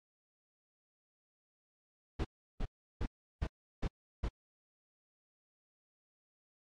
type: noise bursts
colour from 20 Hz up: brown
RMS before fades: -34 dBFS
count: 6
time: 2.19-4.288 s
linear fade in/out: 10 ms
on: 58 ms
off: 350 ms
effects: low-pass 5000 Hz 12 dB/octave + AAC 64 kbps